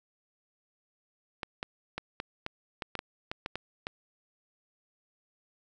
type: clicks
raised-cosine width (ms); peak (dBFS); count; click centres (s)
0.3; -18; 12; 1.432 / 1.629 / 1.98 / 2.201 / 2.464 / 2.822 / 2.953 / 2.991 / 3.315 / 3.461 / 3.556 / 3.869
effects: none